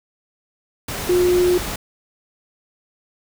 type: tone in noise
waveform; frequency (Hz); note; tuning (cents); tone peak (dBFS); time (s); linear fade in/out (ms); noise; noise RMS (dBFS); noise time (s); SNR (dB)
sine; 358.2; F4; +44; -13; 1.09-1.58; 5; pink; -27; 0.88-1.76; +11
effects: none